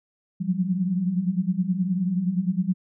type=tone cluster; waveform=sine; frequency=174.9 / 184 / 194 Hz; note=F3 / F#3 / G3; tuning=+3 / -9 / -18 cents; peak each=-26 dBFS; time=0.4-2.74 s; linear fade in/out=20 ms; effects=none